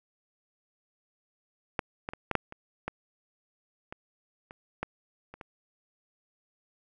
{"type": "clicks", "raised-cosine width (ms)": 0.5, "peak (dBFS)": [-12, -18, -23, -13, -8, -27, -17, -24, -29, -16, -29, -27], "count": 12, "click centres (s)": [1.792, 2.089, 2.135, 2.313, 2.353, 2.524, 2.88, 3.925, 4.509, 4.83, 5.34, 5.412], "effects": []}